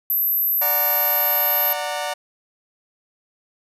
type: tone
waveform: sine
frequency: 12170 Hz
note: F#9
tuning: 48 cents sharp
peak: -17 dBFS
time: 0.1-1.73 s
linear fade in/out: 2 ms
type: chord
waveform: sawtooth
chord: D augmented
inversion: none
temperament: just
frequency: 587.3 / 734.2 / 917.7 Hz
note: D5 / F#5 / A#5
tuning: 0 / -14 / -27 cents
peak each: -24 / -24 / -26 dBFS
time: 0.61-2.14 s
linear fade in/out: 10 ms
effects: resampled to 32000 Hz